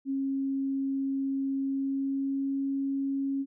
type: tone with pitch glide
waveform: sine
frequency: 271.6 to 274 Hz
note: C#4 to C#4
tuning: -35 to -20 cents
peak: -27 dBFS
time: 0.05-3.46 s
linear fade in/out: 50 ms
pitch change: +15 cents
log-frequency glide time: 1.61-2.59 s
effects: none